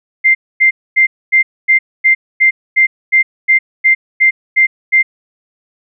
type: tone bursts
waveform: sine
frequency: 2093 Hz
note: C7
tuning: in tune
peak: -5 dBFS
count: 14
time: 0.24-5.03 s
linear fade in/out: 20 ms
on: 110 ms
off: 250 ms
effects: none